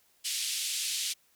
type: band-pass noise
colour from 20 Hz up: pink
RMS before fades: -33 dBFS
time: 0.24-1.14 s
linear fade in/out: 20 ms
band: 2900 to 11000 Hz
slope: 24 dB/octave
effects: white hiss -67 dBFS RMS until 1.35 s